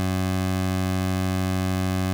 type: tone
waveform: 20% pulse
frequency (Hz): 93.3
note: F#2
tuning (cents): +15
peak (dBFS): -17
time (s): 0-2.13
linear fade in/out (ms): 0
effects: none